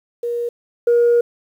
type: tone pair in turn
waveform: sine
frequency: 475 / 475 Hz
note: A#4 / A#4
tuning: +33 / +33 cents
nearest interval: unison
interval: 0 cents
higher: neither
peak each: -19 / -9 dBFS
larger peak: second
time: 0.23-0.49 / 0.87-1.21 s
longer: second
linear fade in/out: 5 ms
effects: tanh soft clip ceiling -8 dBFS + 8-bit

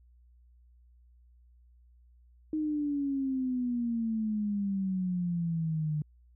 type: exponential sweep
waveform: sine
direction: down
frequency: 312.4 to 149.3 Hz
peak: -28 dBFS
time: 2.53-6.02 s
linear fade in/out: 2 ms
effects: added 60 Hz sine -57 dBFS peak until 6.35 s

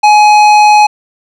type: tone with tanh clipping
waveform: triangle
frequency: 841 Hz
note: G#5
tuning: 22 cents sharp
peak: -4 dBFS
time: 0.03-0.87 s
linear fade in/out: 10 ms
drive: 18 dB
effects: none

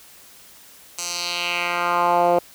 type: tone with band-pass filter sweep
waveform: 10% pulse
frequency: 174.61 Hz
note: F3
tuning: in tune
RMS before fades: -21 dBFS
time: 0.98-2.39 s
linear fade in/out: 5 ms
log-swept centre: 7100 to 540 Hz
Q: 2.1
effects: white hiss -47 dBFS RMS until 2.54 s

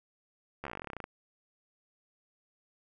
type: slowing click train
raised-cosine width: 0.5 ms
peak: -24 dBFS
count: 18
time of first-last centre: 0.64-1.041 s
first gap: 13 ms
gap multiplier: 1.07
effects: none

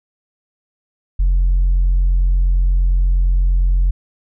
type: tone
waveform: sine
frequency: 44.3 Hz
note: F1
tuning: 25 cents sharp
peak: -9 dBFS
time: 1.19-3.91 s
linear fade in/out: 10 ms
effects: tanh soft clip ceiling -9 dBFS

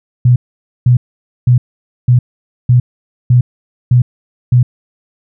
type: tone bursts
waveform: sine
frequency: 123.47 Hz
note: B2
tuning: in tune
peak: -4 dBFS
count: 8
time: 0.25-4.63 s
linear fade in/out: 5 ms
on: 110 ms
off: 500 ms
effects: none

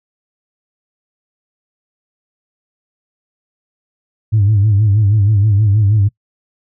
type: tone with vibrato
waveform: sine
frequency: 103.83 Hz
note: G#2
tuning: in tune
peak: -7 dBFS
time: 4.32-6.09 s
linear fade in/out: 20 ms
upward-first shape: sine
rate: 6.3 Hz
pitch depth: 100 cents each way
effects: noise-tail reverb RT60 0.1 s tail -23 dB re dry + tanh soft clip ceiling -5 dBFS

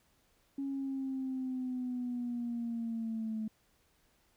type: linear sweep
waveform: sine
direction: down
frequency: 276.7 to 216.9 Hz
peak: -33 dBFS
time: 0.58-3.48 s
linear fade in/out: 5 ms
effects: tanh soft clip ceiling -29 dBFS + pink hiss -71 dBFS RMS until 4.36 s

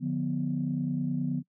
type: chord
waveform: sine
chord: B diminished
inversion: first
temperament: just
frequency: 148.16 / 177.8 / 246.9 Hz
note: D3 / F3 / B3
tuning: +16 / +31 / 0 cents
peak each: -31 / -32 / -30 dBFS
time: 0-1.43 s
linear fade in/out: 50 ms
effects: noise-tail reverb RT60 0.1 s tail -24 dB re dry + tanh soft clip ceiling -18 dBFS

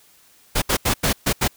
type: noise bursts at uneven times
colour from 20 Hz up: pink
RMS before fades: -19 dBFS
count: 6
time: 0.55-0.62 / 0.69-0.77 / 0.85-0.94 / 1.03-1.13 / 1.26-1.33 / 1.41-1.48 s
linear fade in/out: 10 ms
effects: white hiss -54 dBFS RMS until 1.56 s

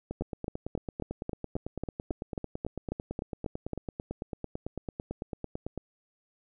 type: two click trains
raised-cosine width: 2 ms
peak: -21 / -19 dBFS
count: 52 / 14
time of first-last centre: 0.11-5.777 / 0.21-3.733 s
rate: 9 / 3.69 Hz
effects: none

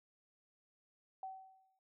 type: tone with exponential decay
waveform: sine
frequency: 762 Hz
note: G5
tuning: 49 cents flat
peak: -40 dBFS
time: 1.23-1.79 s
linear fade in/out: 2 ms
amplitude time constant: 120 ms
effects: none

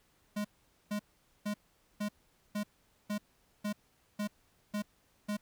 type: tone bursts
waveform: square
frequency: 207.7 Hz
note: G#3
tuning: in tune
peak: -33 dBFS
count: 10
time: 0.36-5.37 s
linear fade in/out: 10 ms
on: 87 ms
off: 460 ms
effects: pink hiss -70 dBFS RMS until 5.41 s

